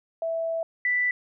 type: tone pair in turn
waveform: sine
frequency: 658 / 1979.2 Hz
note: E5 / B6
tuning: -3 / +3 cents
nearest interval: octave + perfect fifth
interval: 1906 cents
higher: second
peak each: -25 / -21 dBFS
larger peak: second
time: 0.22-0.63 / 0.85-1.11 s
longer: first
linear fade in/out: 2 ms
effects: none